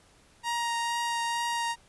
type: tone with vibrato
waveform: sawtooth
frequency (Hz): 938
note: A#5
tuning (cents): +11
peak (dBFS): -24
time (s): 0.43-1.76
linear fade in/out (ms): 50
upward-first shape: triangle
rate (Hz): 2.2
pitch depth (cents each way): 11
effects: pink hiss -60 dBFS RMS until 1.88 s + resampled to 24000 Hz